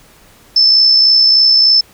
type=tone with amplitude modulation; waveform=sine; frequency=5274 Hz; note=E8; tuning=in tune; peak=-4 dBFS; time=0.56-1.81 s; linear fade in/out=5 ms; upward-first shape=sine; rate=63.3 Hz; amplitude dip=35%; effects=pink hiss -45 dBFS RMS until 1.93 s